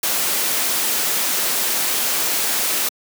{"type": "noise", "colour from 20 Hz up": "white", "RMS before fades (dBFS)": -20, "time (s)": [0.03, 2.89], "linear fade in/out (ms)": 5, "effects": ["high-pass 200 Hz 12 dB/octave"]}